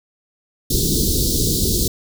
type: band-stop noise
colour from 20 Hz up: pink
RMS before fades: -18 dBFS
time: 0.7-1.88 s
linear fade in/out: 5 ms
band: 440 to 3800 Hz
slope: 48 dB/octave
effects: none